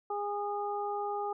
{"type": "harmonic tone", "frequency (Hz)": 409.8, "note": "G#4", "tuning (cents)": -23, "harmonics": [1, 2, 3], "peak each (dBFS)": [-36, -34, -40], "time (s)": [0.1, 1.33], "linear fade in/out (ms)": 5, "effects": []}